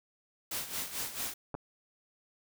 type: noise with tremolo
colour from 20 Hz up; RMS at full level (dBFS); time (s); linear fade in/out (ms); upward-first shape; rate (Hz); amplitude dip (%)
white; -35; 0.51-1.34; 5; sine; 4.5; 70
type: clicks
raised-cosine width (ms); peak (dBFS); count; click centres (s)
1; -24; 2; 1.543 / 1.55
effects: none